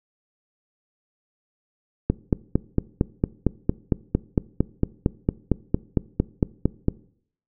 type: click train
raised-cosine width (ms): 3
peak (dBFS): -5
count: 22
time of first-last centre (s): 2.1-6.884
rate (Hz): 4.39
effects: noise-tail reverb RT60 0.6 s tail -21 dB re dry